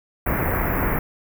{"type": "band-stop noise", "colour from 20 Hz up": "pink", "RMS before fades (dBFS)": -22, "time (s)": [0.26, 0.99], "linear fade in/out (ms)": 5, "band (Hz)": [2200, 13000], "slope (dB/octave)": 48, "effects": []}